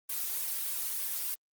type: noise with flanger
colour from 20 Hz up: blue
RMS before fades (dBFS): -34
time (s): 0.09-1.35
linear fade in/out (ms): 10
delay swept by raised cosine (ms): 1.8 to 3.1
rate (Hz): 3.2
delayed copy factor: +0.95
effects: Opus 24 kbps